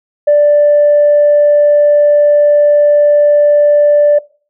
sine tone, 587.3 Hz, D5, in tune, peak -3 dBFS, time 0.27-4.19 s, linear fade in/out 10 ms, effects noise-tail reverb RT60 0.4 s tail -21 dB re dry + tanh soft clip ceiling -1 dBFS

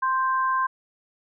sine tone pair together, 1046.5 / 1568 Hz, C6 / G6, 0 / 0 cents, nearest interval perfect fifth, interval 700 cents, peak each -21 / -28 dBFS, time 0.02-0.67 s, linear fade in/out 10 ms, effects none

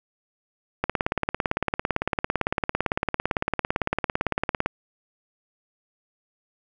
click train, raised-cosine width 0.5 ms, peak -7 dBFS, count 69, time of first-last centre 0.84-4.66 s, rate 17.8 Hz, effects none

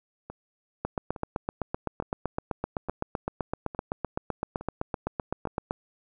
two click trains, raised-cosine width 1 ms, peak -14 / -24 dBFS, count 39 / 7, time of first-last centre 0.85-5.709 / 0.3-5.472 s, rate 7.82 / 1.16 Hz, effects none

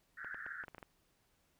pink band-pass noise, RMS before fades -46 dBFS, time 0.17-0.65 s, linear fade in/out 10 ms, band 1400 to 1800 Hz, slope 96 dB/octave
clicks, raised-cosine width 0.5 ms, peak -34 dBFS, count 8, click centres 0.246 / 0.345 / 0.464 / 0.638 / 0.682 / 0.747 / 0.782 / 0.828 s
effects pink hiss -75 dBFS RMS until 1.59 s

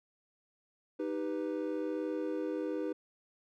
triangle chord, Eb augmented, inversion none, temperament equal, 311.1 / 392 / 493.9 Hz, Eb4 / G4 / B4, 0 / 0 / 0 cents, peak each -34 / -37 / -36 dBFS, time 0.99-2.93 s, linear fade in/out 10 ms, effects none

